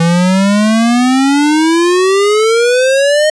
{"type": "exponential sweep", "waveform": "square", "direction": "up", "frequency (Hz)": [164.81, 622.3], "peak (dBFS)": -8, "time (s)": [0, 3.3], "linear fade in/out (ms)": 5, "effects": ["resampled to 22050 Hz", "8-bit"]}